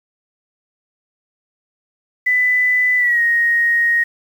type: tone with pitch glide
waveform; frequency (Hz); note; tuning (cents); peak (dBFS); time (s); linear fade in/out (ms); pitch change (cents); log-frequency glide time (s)
sine; 1996 to 1873.1; B6 to A#6; +18 to +8; -12; 2.26-4.04; 10; -110; 2.97-3.21
effects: 7-bit